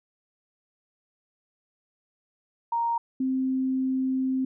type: tone pair in turn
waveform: sine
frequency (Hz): 932.3 / 261.6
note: A#5 / C4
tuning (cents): 0 / 0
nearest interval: octave + minor seventh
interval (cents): 2200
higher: first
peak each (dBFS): -23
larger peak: neither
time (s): 2.72-2.98 / 3.2-4.45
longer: second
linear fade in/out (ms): 5
effects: none